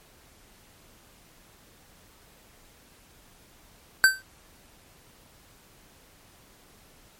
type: tone with exponential decay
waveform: square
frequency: 1548 Hz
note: G6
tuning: 22 cents flat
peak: -11 dBFS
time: 4.04-4.22 s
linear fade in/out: 0 ms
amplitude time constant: 38 ms
effects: pink hiss -56 dBFS RMS until 7.19 s + MP3 64 kbps